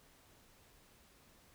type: silence
effects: pink hiss -65 dBFS RMS until 1.54 s